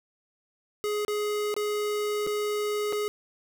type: tone with dropouts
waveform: square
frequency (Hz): 418.3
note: G#4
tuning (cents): +12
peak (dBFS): -27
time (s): 0.84-3.08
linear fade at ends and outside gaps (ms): 0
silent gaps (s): 1.049-1.081 / 1.541-1.565 / 2.266-2.272 / 2.925-2.93
effects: none